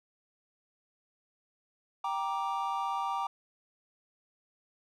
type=chord; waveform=triangle; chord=G minor; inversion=none; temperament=just; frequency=784 / 940.8 / 1176 Hz; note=G5 / Bb5 / D6; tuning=0 / +16 / +2 cents; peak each=-33 dBFS; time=2.04-3.27 s; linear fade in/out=5 ms; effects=none